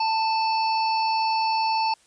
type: harmonic tone with a mistuned harmonic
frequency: 891 Hz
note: A5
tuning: 22 cents sharp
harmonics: 1 / 3 / 5 / 6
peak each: -21 / -32 / -31 / -36 dBFS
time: 0-1.94 s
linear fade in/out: 5 ms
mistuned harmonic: 3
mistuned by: -32 cents
effects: white hiss -59 dBFS RMS until 2.06 s + resampled to 22050 Hz